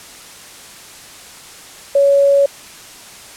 sine tone, 560 Hz, C#5, 18 cents sharp, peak -8 dBFS, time 1.95-2.46 s, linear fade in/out 5 ms, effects white hiss -37 dBFS RMS until 3.36 s + low-pass 10000 Hz 12 dB/octave

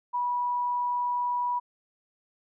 sine tone, 976 Hz, B5, 21 cents flat, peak -25 dBFS, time 0.13-1.6 s, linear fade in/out 20 ms, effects none

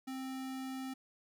square tone, 262.9 Hz, C4, 8 cents sharp, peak -40 dBFS, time 0.07-0.94 s, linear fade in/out 10 ms, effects none

